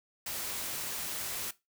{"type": "noise", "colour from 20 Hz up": "white", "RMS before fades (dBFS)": -37, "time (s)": [0.26, 1.51], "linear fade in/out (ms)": 5, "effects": ["noise-tail reverb RT60 0.2 s tail -17 dB re dry"]}